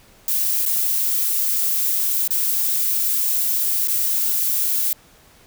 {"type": "noise with dropouts", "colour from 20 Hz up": "violet", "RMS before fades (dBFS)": -20, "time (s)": [0.28, 4.93], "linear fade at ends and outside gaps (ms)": 2, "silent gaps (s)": [[0.654, 0.661], [2.277, 2.306], [3.875, 3.881]], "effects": ["pink hiss -51 dBFS RMS until 5.46 s"]}